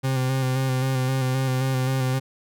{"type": "tone with vibrato", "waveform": "40% pulse", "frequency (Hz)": 130.81, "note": "C3", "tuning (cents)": 0, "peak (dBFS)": -20, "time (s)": [0.03, 2.2], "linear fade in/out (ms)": 20, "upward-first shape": "square", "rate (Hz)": 3.8, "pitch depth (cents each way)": 25, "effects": []}